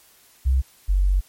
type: tone pair in turn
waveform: sine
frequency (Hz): 65.41 / 47.13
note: C2 / F#1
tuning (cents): 0 / +33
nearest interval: tritone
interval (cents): 567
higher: first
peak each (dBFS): -15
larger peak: neither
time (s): 0.45-0.62 / 0.88-1.21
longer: second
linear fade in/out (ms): 20
effects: white hiss -54 dBFS RMS until 1.28 s + MP3 64 kbps